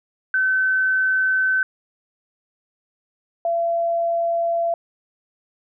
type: tone pair in turn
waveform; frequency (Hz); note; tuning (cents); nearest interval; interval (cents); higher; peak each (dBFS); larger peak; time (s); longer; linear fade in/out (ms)
sine; 1527 / 677.3; G6 / E5; -46 / +47; octave + major second; 1407; first; -16 / -18; first; 0.34-1.63 / 3.45-4.74; neither; 2
effects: none